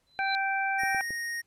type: tone with exponential growth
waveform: sine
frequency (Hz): 4025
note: B7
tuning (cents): +32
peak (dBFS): -28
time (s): 0.07-0.35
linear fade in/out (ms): 0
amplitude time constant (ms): 60
type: harmonic tone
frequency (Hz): 780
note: G5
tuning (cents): -9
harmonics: 1 / 2 / 3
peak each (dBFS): -29 / -30 / -33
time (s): 0.19-1.01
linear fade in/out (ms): 0
type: tone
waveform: square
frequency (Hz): 1864.7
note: A#6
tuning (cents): 0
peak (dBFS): -32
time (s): 0.78-1.42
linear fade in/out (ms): 20
type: clicks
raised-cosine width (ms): 2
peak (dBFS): -29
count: 3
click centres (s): 0.835 / 0.947 / 1.106
effects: pink hiss -73 dBFS RMS until 1.46 s + low-pass 12000 Hz 12 dB/octave